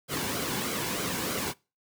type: noise with flanger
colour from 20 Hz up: pink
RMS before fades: -31 dBFS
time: 0.08-1.54 s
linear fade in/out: 50 ms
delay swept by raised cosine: 1.1 to 1.61 ms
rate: 3.2 Hz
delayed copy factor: -0.5
effects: noise-tail reverb RT60 0.3 s tail -24 dB re dry + high-pass 100 Hz 12 dB/octave